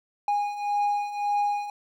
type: beating tone pair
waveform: triangle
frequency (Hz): 820 / 821.8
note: G#5 / G#5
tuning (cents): -22 / -18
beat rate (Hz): 1.8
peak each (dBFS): -28 / -23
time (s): 0.28-1.7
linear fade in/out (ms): 2
effects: none